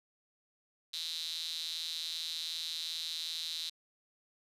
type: tone with high-pass filter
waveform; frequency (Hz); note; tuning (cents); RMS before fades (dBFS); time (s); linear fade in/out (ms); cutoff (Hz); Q
sawtooth; 162.6; E3; -23; -39; 0.93-3.7; 10; 3900; 8.3
effects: resampled to 32000 Hz